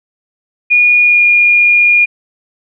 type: tone with pitch glide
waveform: sine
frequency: 2442 to 2425 Hz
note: D#7 to D#7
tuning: -33 to -45 cents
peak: -5 dBFS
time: 0.7-2.06 s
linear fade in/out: 20 ms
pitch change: -12 cents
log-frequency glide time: 1.03-1.23 s
effects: none